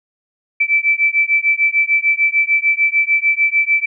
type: beating tone pair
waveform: sine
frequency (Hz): 2319 / 2325.7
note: D7 / D7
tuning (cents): -22 / -17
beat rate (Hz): 6.7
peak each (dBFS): -15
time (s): 0.6-3.86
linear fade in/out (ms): 10
effects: none